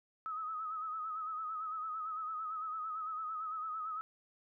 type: tone with vibrato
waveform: sine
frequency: 1276 Hz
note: D#6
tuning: 43 cents sharp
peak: -37 dBFS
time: 0.26-4.01 s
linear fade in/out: 0 ms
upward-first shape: sine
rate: 8.9 Hz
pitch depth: 55 cents each way
effects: none